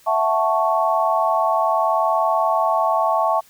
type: chord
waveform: sine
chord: F# minor seventh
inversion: third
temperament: equal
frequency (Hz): 659.3 / 740 / 880 / 1108.7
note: E5 / F#5 / A5 / C#6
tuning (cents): 0 / 0 / 0 / 0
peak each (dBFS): -20 / -24 / -21 / -21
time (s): 0.06-3.41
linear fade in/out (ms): 20
effects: white hiss -52 dBFS RMS until 3.49 s